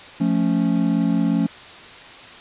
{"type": "chord", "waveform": "triangle", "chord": "F augmented", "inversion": "none", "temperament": "equal", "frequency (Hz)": [174.61, 220, 277.2], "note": ["F3", "A3", "C#4"], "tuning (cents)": [0, 0, 0], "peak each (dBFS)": -19, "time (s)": [0.2, 1.47], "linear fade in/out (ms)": 10, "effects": ["white hiss -40 dBFS RMS until 2.4 s", "resampled to 8000 Hz"]}